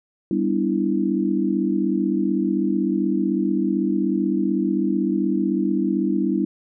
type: chord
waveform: sine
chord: E minor seventh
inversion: first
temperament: equal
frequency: 196 / 246.9 / 293.7 / 329.6 Hz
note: G3 / B3 / D4 / E4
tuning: 0 / 0 / 0 / 0 cents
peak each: -23 / -26 / -24 / -23 dBFS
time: 0.31-6.45 s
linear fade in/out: 2 ms
effects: none